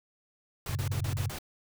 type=noise bursts; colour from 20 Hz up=pink; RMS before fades=-39 dBFS; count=6; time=0.66-1.387 s; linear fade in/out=2 ms; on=92 ms; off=35 ms
type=chord; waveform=sine; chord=F# minor; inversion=none; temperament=equal with one note detuned; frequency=92.5 / 110 / 137.24 Hz; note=F#2 / A2 / C#3; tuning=0 / 0 / -17 cents; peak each=-32 / -34 / -35 dBFS; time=0.69-1.3 s; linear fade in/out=5 ms
effects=none